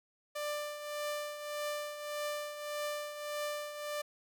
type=tone with tremolo; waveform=sawtooth; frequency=592 Hz; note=D5; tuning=14 cents sharp; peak=-30 dBFS; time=0.35-4.02 s; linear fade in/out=10 ms; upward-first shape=triangle; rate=1.7 Hz; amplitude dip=65%; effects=none